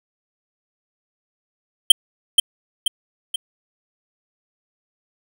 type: tone with echo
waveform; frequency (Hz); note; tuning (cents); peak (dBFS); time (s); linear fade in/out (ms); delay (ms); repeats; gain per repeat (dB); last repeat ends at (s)
square; 3136; G7; 0; -3; 1.9-1.92; 5; 480; 3; -6; 3.36
effects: none